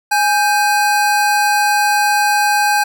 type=tone pair together; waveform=square; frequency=830.6 / 1568 Hz; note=G#5 / G6; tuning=0 / 0 cents; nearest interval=major seventh; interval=1100 cents; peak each=-14 / -17 dBFS; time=0.11-2.84 s; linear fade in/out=10 ms; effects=none